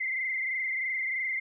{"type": "tone with frequency modulation", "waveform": "sine", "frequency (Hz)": 2077, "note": "C7", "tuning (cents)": -13, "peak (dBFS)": -28, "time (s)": [0, 1.4], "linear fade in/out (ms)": 10, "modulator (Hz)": 23.1, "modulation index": 2.9, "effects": []}